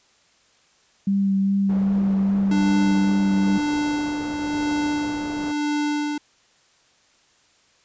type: tone with vibrato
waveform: sine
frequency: 196 Hz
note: G3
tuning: in tune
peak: -17 dBFS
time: 1.07-3.58 s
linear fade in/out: 5 ms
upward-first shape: sine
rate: 2.5 Hz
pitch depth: 15 cents each way
type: low-pass noise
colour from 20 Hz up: white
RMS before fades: -37 dBFS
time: 1.69-5.52 s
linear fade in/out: 5 ms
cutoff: 610 Hz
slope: 12 dB/octave
type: tone with tremolo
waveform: square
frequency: 295.7 Hz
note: D4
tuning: 12 cents sharp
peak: -21 dBFS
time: 2.51-6.18 s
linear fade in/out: 5 ms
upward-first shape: sine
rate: 0.99 Hz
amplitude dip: 45%
effects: white hiss -59 dBFS RMS until 7.84 s + resampled to 16000 Hz